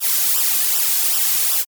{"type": "noise with flanger", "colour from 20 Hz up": "blue", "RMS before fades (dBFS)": -17, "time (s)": [0, 1.65], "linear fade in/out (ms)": 50, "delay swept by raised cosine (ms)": [0.45, 2.25], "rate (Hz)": 2.6, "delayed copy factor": -0.85, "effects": ["MP3 96 kbps"]}